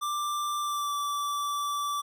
square tone with pitch glide, 1181 to 1160.7 Hz, D6 to D6, +9 to -21 cents, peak -29 dBFS, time 0.01-2.02 s, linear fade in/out 20 ms, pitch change -30 cents, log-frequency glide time 0.61-0.93 s, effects none

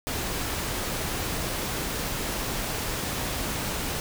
pink noise, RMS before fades -30 dBFS, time 0.07-4 s, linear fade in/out 0 ms, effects none

